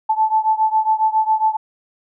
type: beating tone pair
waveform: sine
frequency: 871 / 878.3 Hz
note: A5 / A5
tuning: -18 / -3 cents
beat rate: 7.3 Hz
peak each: -16 / -18 dBFS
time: 0.09-1.57 s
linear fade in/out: 10 ms
effects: none